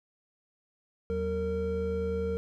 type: tone cluster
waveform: triangle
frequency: 79.6 / 188.2 / 459.3 Hz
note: D#2 / F#3 / A#4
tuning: +40 / +30 / -26 cents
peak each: -33 / -34 / -28 dBFS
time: 1.1-2.37 s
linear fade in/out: 0 ms
effects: none